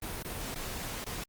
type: noise with dropouts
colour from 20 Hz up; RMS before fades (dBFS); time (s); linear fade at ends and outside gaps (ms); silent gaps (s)
pink; -38; 0.02-1.24; 5; 0.228-0.246 / 0.547-0.557 / 1.044-1.063
effects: Opus 32 kbps